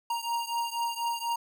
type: beating tone pair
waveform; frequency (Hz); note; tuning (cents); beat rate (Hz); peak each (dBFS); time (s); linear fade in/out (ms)
square; 934 / 938.1; A#5 / A#5; +3 / +11; 4.1; -32 / -34; 0.1-1.36; 5
effects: none